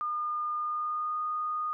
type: tone with pitch glide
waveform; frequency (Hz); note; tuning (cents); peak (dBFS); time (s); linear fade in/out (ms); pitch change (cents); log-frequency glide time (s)
sine; 1214 to 1231.7; D#6 to D#6; -43 to -18; -29; 0.01-1.73; 0; +25; 0.56-1.2
effects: none